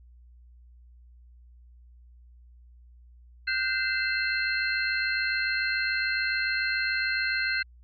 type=tone cluster; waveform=sine; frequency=1453 / 1560 / 2058 / 2653 / 4199 Hz; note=F#6 / G6 / C7 / E7 / C8; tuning=-32 / -9 / -29 / +10 / +5 cents; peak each=-35 / -28 / -31 / -35 / -33 dBFS; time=3.47-7.63 s; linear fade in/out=10 ms; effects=added 60 Hz sine -50 dBFS peak until 7.83 s